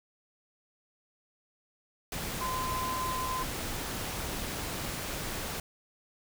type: tone in noise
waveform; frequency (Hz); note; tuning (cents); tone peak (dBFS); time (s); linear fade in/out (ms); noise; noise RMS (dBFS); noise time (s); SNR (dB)
sine; 1028; C6; -31; -32; 2.41-3.43; 2; pink; -36; 2.12-5.6; +1
effects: none